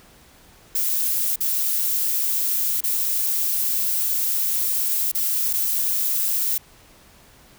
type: noise with dropouts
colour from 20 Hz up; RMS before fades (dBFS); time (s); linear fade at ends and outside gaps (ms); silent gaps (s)
violet; -22; 0.75-6.58; 5; 1.359-1.405 / 2.807-2.837 / 5.116-5.148 / 5.531-5.535
effects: pink hiss -51 dBFS RMS until 7.58 s